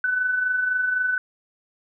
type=tone with amplitude modulation; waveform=sine; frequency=1500 Hz; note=F#6; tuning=23 cents sharp; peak=-18 dBFS; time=0.04-1.18 s; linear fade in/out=2 ms; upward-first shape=sine; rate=23.9 Hz; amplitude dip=45%; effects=none